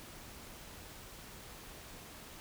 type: silence
effects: pink hiss -51 dBFS RMS until 2.4 s